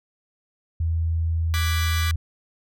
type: tone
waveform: sine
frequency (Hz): 82.1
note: E2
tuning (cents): -6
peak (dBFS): -20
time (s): 0.8-2.16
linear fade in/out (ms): 5
type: chord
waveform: 20% pulse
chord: G# half-diminished seventh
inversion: second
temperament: equal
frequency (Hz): 1174.7 / 1480 / 1661.2 / 1975.5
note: D6 / F#6 / G#6 / B6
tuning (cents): 0 / 0 / 0 / 0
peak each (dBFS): -26 / -30 / -29 / -26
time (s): 1.54-2.11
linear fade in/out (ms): 0
effects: none